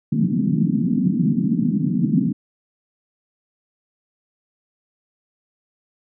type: band-pass noise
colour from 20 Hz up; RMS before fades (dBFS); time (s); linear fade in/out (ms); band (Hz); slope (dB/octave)
white; -19; 0.12-2.33; 10; 150 to 260; 48
effects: none